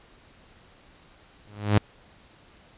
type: tone with exponential growth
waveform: sawtooth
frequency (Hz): 103.83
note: G#2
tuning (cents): 0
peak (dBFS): -10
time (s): 1.47-1.78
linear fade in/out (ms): 0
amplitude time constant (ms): 67
effects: pink hiss -55 dBFS RMS until 2.77 s + resampled to 8000 Hz